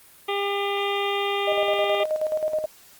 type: harmonic tone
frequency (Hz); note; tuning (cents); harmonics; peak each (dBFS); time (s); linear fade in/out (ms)
401.3; G4; +41; 1 / 2 / 3 / 5 / 6 / 7 / 8 / 9; -26 / -29 / -31 / -33 / -34 / -34 / -35 / -36; 0.28-2.04; 10
type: tone with tremolo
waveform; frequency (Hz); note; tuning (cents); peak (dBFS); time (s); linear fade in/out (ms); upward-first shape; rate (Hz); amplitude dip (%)
sine; 620; D#5; -6; -20; 1.47-2.66; 10; square; 9.4; 60
effects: white hiss -51 dBFS RMS until 2.99 s + Opus 32 kbps